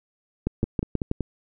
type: two click trains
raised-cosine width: 3 ms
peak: -10 / -13 dBFS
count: 5 / 4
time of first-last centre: 0.47-1.114 / 0.64-1.207 s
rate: 6.21 / 5.29 Hz
effects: none